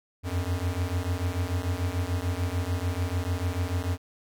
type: beating tone pair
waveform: square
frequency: 85.9 / 92.7 Hz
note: F2 / F#2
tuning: -28 / +4 cents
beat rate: 6.8 Hz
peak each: -30 dBFS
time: 0.23-3.98 s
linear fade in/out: 50 ms
effects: none